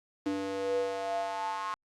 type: tone with high-pass filter sweep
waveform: square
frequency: 97.4 Hz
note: G2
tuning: 11 cents flat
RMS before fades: -33 dBFS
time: 0.26-1.74 s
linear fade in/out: 0 ms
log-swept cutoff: 320 to 1100 Hz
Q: 7.7
effects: low-pass 7000 Hz 12 dB/octave + Opus 48 kbps